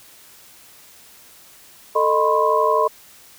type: tone cluster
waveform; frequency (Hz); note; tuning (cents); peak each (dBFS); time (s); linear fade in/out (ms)
sine; 443.4 / 615 / 1000 / 1072; A4 / D#5 / B5 / C6; +13 / -20 / +21 / +42; -20; 1.95-2.88; 10
effects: white hiss -47 dBFS RMS until 3.38 s